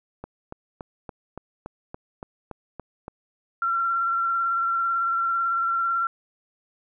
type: click train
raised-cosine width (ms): 1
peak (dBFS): -21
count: 11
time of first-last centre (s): 0.24-3.081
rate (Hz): 3.52
type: tone with vibrato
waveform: sine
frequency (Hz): 1362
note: F6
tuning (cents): -44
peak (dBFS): -21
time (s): 3.62-6.07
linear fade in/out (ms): 2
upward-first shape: triangle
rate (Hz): 18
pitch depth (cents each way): 29
effects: none